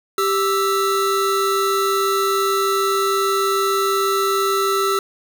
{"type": "tone pair together", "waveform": "square", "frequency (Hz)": [392, 1318.5], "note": ["G4", "E6"], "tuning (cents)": [0, 0], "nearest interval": "octave + major sixth", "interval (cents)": 2100, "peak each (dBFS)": [-20, -20], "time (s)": [0.18, 4.99], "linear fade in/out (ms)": 2, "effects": []}